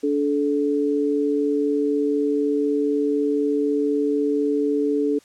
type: tone pair together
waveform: sine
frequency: 288.9 / 432.9 Hz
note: D4 / A4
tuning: -28 / -28 cents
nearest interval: perfect fifth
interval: 700 cents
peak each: -21 dBFS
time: 0.03-5.19 s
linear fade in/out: 10 ms
effects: white hiss -54 dBFS RMS until 5.24 s + low-pass 8000 Hz 12 dB/octave